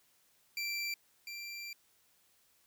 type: tone pair in turn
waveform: 25% pulse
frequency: 2349 / 2360 Hz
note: D7 / D7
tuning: 0 / +8 cents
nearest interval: unison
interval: 8 cents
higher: second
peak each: -31 / -38 dBFS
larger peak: first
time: 0.57-0.94 / 1.27-1.73 s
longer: second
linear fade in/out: 2 ms
effects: white hiss -70 dBFS RMS until 2.66 s